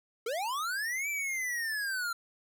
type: linear two-way sweep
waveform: square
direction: up then down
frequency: 422.5 to 2349 to 1359 Hz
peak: -32 dBFS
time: 0.26-2.13 s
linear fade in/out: 5 ms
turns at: 1.09 s
effects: none